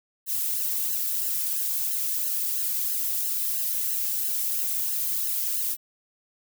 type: noise with flanger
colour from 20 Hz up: violet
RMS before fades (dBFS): -27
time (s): 0.26-5.77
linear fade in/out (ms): 50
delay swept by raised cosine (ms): 0.84 to 2.14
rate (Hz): 3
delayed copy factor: -1
effects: none